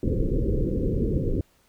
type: low-pass noise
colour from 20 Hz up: pink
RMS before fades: -24 dBFS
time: 0.03-1.41 s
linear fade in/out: 2 ms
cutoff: 520 Hz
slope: 96 dB/octave
effects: pink hiss -63 dBFS RMS until 1.68 s